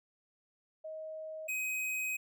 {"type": "tone pair in turn", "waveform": ["sine", "square"], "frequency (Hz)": [630, 2520], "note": ["D#5", "D#7"], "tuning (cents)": [21, 21], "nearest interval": "2 octaves", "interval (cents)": 2400, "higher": "second", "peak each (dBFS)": [-40, -34], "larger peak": "second", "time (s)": [[0.84, 1.48], [1.48, 2.17]], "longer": "second", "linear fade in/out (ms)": 10, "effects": []}